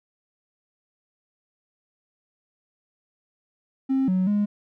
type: tone with pitch steps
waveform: triangle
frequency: 266.5 / 185.6 / 206.4 Hz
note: C4 / F#3 / G#3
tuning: +32 / +6 / -10 cents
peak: -16 dBFS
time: 3.89-4.46 s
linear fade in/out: 20 ms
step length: 190 ms
effects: tanh soft clip ceiling -15 dBFS